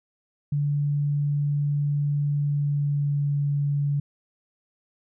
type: tone with pitch glide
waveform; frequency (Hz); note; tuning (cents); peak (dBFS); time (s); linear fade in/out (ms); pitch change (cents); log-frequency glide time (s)
sine; 144.9 to 143.32; D3 to D3; -23 to -42; -21; 0.52-4; 5; -19; 2.36-3.41
effects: none